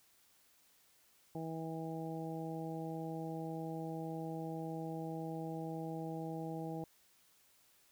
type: harmonic tone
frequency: 161.8 Hz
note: E3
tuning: 32 cents flat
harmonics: 1 / 2 / 3 / 4 / 5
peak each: -43 / -44 / -47 / -50 / -48 dBFS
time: 1.35-6.84 s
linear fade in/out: 2 ms
effects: white hiss -69 dBFS RMS until 7.91 s